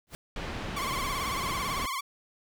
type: noise with exponential growth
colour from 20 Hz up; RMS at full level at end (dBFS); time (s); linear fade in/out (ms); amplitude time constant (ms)
pink; -37; 0.07-0.15; 0; 17
type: low-pass noise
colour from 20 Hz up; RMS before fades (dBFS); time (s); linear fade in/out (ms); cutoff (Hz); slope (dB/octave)
pink; -36; 0.36-1.86; 2; 3400; 12
type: tone with vibrato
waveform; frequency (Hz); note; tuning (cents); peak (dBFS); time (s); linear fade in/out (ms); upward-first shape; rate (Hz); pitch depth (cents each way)
sawtooth; 1085; C#6; -37; -27; 0.76-2.01; 10; triangle; 18; 130
effects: none